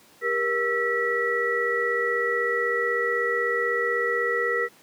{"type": "tone cluster", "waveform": "sine", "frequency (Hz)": [400.1, 476.2, 1324, 1941], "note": ["G4", "A#4", "E6", "B6"], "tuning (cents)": [35, 37, 7, -31], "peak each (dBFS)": [-31, -26, -30, -25], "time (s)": [0.21, 4.69], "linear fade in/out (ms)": 50, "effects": ["pink hiss -54 dBFS RMS until 4.82 s", "high-pass 200 Hz 12 dB/octave"]}